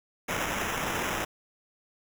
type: noise with sample-and-hold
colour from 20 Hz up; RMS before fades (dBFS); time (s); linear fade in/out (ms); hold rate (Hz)
violet; -31; 0.28-1.25; 10; 4410
effects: none